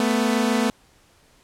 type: tone pair together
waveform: sawtooth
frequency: 221.2 / 248.3 Hz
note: A3 / B3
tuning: +9 / +9 cents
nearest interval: major second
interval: 200 cents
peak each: -17 / -18 dBFS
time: 0-0.7 s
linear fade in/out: 2 ms
effects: pink hiss -57 dBFS RMS until 1.43 s + low-pass 11000 Hz 12 dB/octave